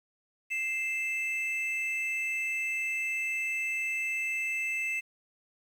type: tone pair together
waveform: triangle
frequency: 2093 / 2637 Hz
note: C7 / E7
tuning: 0 / 0 cents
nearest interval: major third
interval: 400 cents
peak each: -33 / -29 dBFS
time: 0.5-5.01 s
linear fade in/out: 20 ms
effects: 10-bit